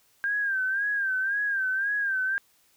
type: tone with vibrato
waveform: sine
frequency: 1592 Hz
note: G6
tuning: 26 cents sharp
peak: -24 dBFS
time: 0.24-2.38 s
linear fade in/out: 0 ms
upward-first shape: sine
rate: 1.9 Hz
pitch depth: 85 cents each way
effects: white hiss -64 dBFS RMS until 2.76 s